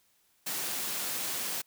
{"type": "high-pass noise", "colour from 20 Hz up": "white", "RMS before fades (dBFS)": -34, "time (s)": [0.46, 1.62], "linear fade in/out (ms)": 10, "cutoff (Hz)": 120, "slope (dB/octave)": 48, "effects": ["white hiss -69 dBFS RMS until 1.66 s"]}